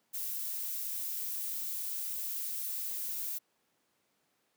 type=noise; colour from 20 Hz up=violet; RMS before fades=-37 dBFS; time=0.13-3.39 s; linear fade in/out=20 ms; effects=pink hiss -75 dBFS RMS until 4.56 s + high-pass 200 Hz 12 dB/octave